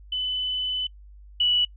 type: tone pair in turn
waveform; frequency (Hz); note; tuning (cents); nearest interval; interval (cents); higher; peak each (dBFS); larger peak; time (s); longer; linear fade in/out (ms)
sine; 3009 / 2949; F#7 / F#7; +28 / -6; unison; 34; first; -24 / -18; second; 0.12-0.87 / 1.4-1.65; first; 5
effects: noise-tail reverb RT60 0.1 s tail -25 dB re dry + added 50 Hz sine -44 dBFS peak until 1.76 s